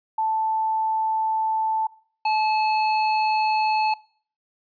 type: tone pair in turn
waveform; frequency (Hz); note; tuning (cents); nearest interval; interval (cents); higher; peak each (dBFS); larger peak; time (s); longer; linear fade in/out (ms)
sine / square; 880 / 864.4; A5 / A5; 0 / -31; unison; 31; first; -20; neither; 0.18-1.87 / 2.25-3.94; neither; 5
effects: noise-tail reverb RT60 0.5 s tail -22 dB re dry + resampled to 11025 Hz